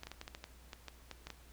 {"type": "clicks", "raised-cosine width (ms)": 0.2, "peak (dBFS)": -27, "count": 12, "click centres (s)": [0.034, 0.07, 0.116, 0.214, 0.279, 0.349, 0.441, 0.732, 0.883, 1.113, 1.27, 1.303], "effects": ["added 60 Hz sine -58 dBFS peak until 1.52 s", "pink hiss -62 dBFS RMS until 1.52 s"]}